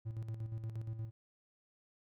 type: tone with tremolo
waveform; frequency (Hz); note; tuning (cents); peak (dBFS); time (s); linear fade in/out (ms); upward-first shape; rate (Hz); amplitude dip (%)
triangle; 111.6; A2; +25; -35; 0.05-1.11; 20; square; 8.5; 55
effects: none